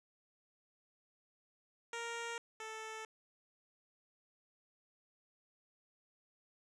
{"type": "tone pair in turn", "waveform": "10% pulse", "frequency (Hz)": [466.2, 440], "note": ["A#4", "A4"], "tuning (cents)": [0, 0], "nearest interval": "minor second", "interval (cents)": 100, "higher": "first", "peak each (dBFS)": [-32, -36], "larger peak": "first", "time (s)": [[1.93, 2.38], [2.6, 3.05]], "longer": "neither", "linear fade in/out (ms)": 2, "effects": ["resampled to 22050 Hz"]}